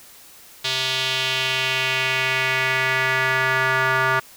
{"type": "tone with band-pass filter sweep", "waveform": "square", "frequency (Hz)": 130.81, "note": "C3", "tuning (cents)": 0, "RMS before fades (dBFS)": -21, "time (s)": [0.64, 4.2], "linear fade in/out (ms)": 10, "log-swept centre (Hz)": [3700, 1400], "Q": 2.4, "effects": ["white hiss -46 dBFS RMS until 4.36 s"]}